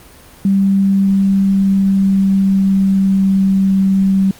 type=tone with pitch glide; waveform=sine; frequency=195.5 to 193.03 Hz; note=G3 to G3; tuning=-4 to -26 cents; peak=-9 dBFS; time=0.45-4.31 s; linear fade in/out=2 ms; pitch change=-22 cents; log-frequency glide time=0.9-3.56 s; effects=pink hiss -41 dBFS RMS until 4.39 s + Opus 24 kbps